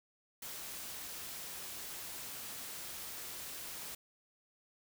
white noise, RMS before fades -45 dBFS, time 0.42-3.95 s, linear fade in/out 5 ms, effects none

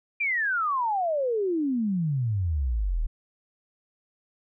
sine exponential sweep, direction down, 2426 to 35.71 Hz, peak -23 dBFS, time 0.2-3.07 s, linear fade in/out 10 ms, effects none

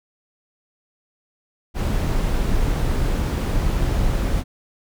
brown noise, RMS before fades -20 dBFS, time 1.74-4.44 s, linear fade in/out 50 ms, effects none

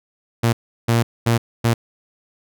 sawtooth tone bursts at uneven times, 116.54 Hz, A#2, in tune, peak -10 dBFS, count 4, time 0.43-0.53 / 0.88-1.03 / 1.26-1.38 / 1.64-1.74 s, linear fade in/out 10 ms, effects none

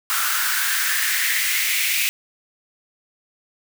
white noise with high-pass filter sweep, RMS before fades -21 dBFS, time 0.1-2.09 s, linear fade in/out 0 ms, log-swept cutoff 1300 to 2400 Hz, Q 4.7, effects none

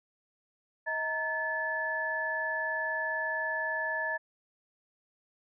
sine tone cluster, 635 / 926 / 1731 Hz, D#5 / A#5 / A6, +35 / -12 / -29 cents, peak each -37 / -37 / -31 dBFS, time 0.86-4.18 s, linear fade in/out 20 ms, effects none

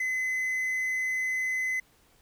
triangle tone with quantisation, 2033 Hz, B6, 50 cents sharp, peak -25 dBFS, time 0-1.8 s, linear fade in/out 5 ms, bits 9, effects pink hiss -63 dBFS RMS until 2.21 s

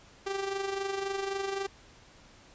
sawtooth tone with amplitude modulation, 392 Hz, G4, in tune, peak -25 dBFS, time 0.26-1.67 s, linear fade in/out 10 ms, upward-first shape sine, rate 23.8 Hz, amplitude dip 55%, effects pink hiss -56 dBFS RMS until 2.54 s + resampled to 16000 Hz

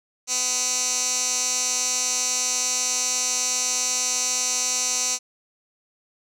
15% pulse tone with band-pass filter, 251.9 Hz, B3, 34 cents sharp, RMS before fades -24 dBFS, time 0.27-5.19 s, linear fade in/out 50 ms, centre 6500 Hz, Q 4.9, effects none

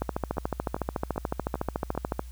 two click trains, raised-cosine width 1 ms, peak -20 / -13 dBFS, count 5 / 31, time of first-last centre 0.37-1.951 / 0.02-2.194 s, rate 2.53 / 13.8 Hz, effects added 60 Hz sine -39 dBFS peak until 2.31 s + white hiss -57 dBFS RMS until 2.31 s

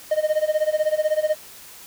triangle tone with tremolo, 616 Hz, D#5, 17 cents flat, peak -13 dBFS, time 0.11-1.35 s, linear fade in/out 5 ms, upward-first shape sine, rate 16 Hz, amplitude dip 90%, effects white hiss -43 dBFS RMS until 1.86 s

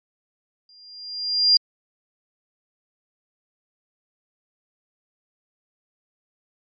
sine tone with exponential growth, 4800 Hz, D8, 37 cents sharp, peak -10 dBFS, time 0.69-1.57 s, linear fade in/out 2 ms, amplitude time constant 190 ms, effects MP3 32 kbps

